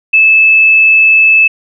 sine tone, 2616 Hz, E7, 14 cents flat, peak -3 dBFS, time 0.13-1.48 s, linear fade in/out 10 ms, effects none

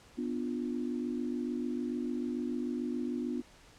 sine chord, B diminished, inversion none, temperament equal, 246.9 / 293.7 / 349.2 Hz, B3 / D4 / F4, 0 / 0 / 0 cents, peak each -34 / -38 / -39 dBFS, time 0.17-3.42 s, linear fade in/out 20 ms, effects pink hiss -58 dBFS RMS until 3.78 s + low-pass 8000 Hz 12 dB/octave

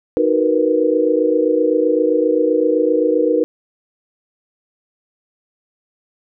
sine chord, B major seventh, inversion first, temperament equal, 311.1 / 370 / 466.2 / 493.9 Hz, D#4 / F#4 / A#4 / B4, 0 / 0 / 0 / 0 cents, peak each -18 / -22 / -17 / -17 dBFS, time 0.17-3.44 s, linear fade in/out 0 ms, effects none

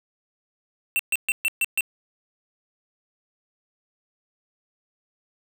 square tone bursts, 2699 Hz, E7, 40 cents sharp, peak -20 dBFS, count 6, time 0.96-1.808 s, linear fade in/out 0 ms, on 33 ms, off 130 ms, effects none

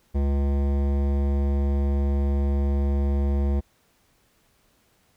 sine tone with hard clipping, 70 Hz, C#2, 18 cents sharp, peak -22 dBFS, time 0.14-3.61 s, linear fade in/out 20 ms, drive 16 dB, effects pink hiss -64 dBFS RMS until 5.16 s

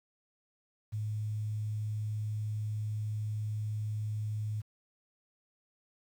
sine tone, 106.8 Hz, G#2, 49 cents sharp, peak -32 dBFS, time 0.92-4.62 s, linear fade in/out 20 ms, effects 10-bit

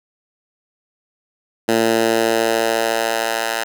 10% pulse tone with high-pass filter sweep, 113.7 Hz, A#2, 43 cents flat, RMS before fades -18 dBFS, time 1.68-3.64 s, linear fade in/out 10 ms, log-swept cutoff 260 to 970 Hz, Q 1.1, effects none

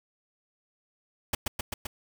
pink noise with echo, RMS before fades -27 dBFS, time 1.33-1.35 s, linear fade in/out 5 ms, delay 130 ms, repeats 4, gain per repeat -2 dB, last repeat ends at 1.87 s, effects none

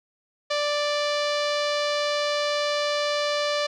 sawtooth tone with low-pass filter, 587.3 Hz, D5, in tune, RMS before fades -25 dBFS, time 0.5-3.67 s, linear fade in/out 10 ms, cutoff 4600 Hz, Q 2.2, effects none

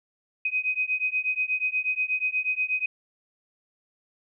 sine beating tone pair, 2508 / 2516.3 Hz, D#7 / D#7, +13 / +19 cents, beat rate 8.3 Hz, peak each -27 dBFS, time 0.45-2.86 s, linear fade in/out 5 ms, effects none

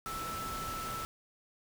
sine tone in noise, 1320 Hz, E6, 2 cents sharp, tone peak -38 dBFS, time 0.06-1.05 s, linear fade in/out 0 ms, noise pink, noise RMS -42 dBFS, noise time 0.06-1.05 s, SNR +1 dB, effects none

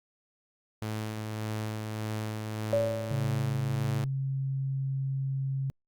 sawtooth tone with tremolo, 108.3 Hz, A2, 27 cents flat, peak -27 dBFS, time 0.82-4.04 s, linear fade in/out 0 ms, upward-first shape sine, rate 1.7 Hz, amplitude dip 30%
sine tone with exponential decay, 571 Hz, D5, 49 cents flat, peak -21 dBFS, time 2.73-3.56 s, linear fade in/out 0 ms, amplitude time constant 180 ms
sine tone, 135.1 Hz, C#3, 44 cents flat, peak -28 dBFS, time 3.11-5.7 s, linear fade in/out 0 ms
effects Opus 48 kbps

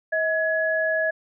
sine tone pair together, 638.5 / 1686 Hz, D#5 / G#6, +45 / +26 cents, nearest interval octave + perfect fourth, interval 1681 cents, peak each -23 dBFS, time 0.12-1.11 s, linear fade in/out 10 ms, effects none

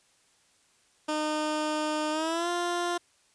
15% pulse tone with pitch glide, 305.8 to 349.2 Hz, D#4 to F4, -30 to 0 cents, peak -21 dBFS, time 1.08-2.98 s, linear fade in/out 10 ms, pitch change +230 cents, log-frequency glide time 2.11-2.49 s, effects white hiss -65 dBFS RMS until 3.34 s + resampled to 22050 Hz

